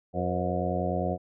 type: harmonic tone with a mistuned harmonic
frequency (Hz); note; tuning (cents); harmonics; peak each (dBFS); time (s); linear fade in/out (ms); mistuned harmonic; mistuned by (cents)
90; F#2; -47; 1 / 2 / 3 / 4 / 5 / 6 / 7 / 8; -33 / -32 / -37 / -36 / -36 / -34 / -34 / -33; 0.13-1.18; 50; 5; +86
effects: none